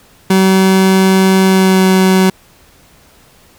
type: tone with pitch glide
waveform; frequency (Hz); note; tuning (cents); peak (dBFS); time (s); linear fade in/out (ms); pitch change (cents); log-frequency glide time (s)
30% pulse; 190 to 188.14; F#3 to F#3; +46 to +29; -4; 0.3-2.3; 5; -17; 1.43-1.84
effects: pink hiss -46 dBFS RMS until 3.58 s